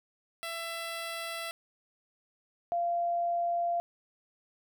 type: tone pair in turn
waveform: 10% pulse / sine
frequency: 668 / 690.4 Hz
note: E5 / F5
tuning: +23 / -20 cents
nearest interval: minor second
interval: 57 cents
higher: second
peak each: -27 dBFS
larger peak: neither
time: 0.43-1.51 / 2.72-3.8 s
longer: neither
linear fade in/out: 0 ms
effects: none